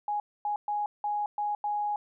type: tone bursts at uneven times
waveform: sine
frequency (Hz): 830.6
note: G#5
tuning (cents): 0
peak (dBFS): -27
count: 6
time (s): 0.08-0.2 / 0.45-0.56 / 0.68-0.86 / 1.04-1.26 / 1.38-1.55 / 1.64-1.96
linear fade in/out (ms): 2
effects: none